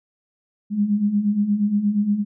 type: beating tone pair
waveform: sine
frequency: 200 / 208.5 Hz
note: G3 / G#3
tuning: +35 / +7 cents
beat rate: 8.5 Hz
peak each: -24 / -18 dBFS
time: 0.7-2.25 s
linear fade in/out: 50 ms
effects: none